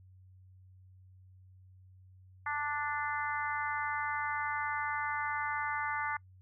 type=harmonic tone; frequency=293.7 Hz; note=D4; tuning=in tune; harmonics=3 / 4 / 5 / 6 / 7; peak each=-37 / -38 / -39 / -40 / -40 dBFS; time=2.46-6.17 s; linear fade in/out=5 ms; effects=noise-tail reverb RT60 0.1 s tail -25 dB re dry + added 93 Hz sine -55 dBFS peak until 6.41 s